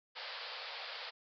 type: band-pass noise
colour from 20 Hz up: white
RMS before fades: -45 dBFS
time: 0.15-1.11 s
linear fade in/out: 20 ms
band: 460 to 4900 Hz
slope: 96 dB/octave
effects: none